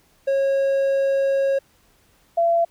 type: tone pair in turn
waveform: triangle / sine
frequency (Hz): 546 / 677.7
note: C#5 / E5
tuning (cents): -26 / +48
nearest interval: major third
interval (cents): 374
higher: second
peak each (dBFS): -15 / -15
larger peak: neither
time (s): 0.27-1.59 / 2.37-2.65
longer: first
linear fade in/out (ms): 10
effects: pink hiss -59 dBFS RMS until 2.7 s